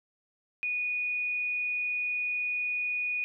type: tone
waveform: sine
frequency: 2466 Hz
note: D#7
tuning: 16 cents flat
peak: -28 dBFS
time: 0.63-3.24 s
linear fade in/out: 0 ms
effects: none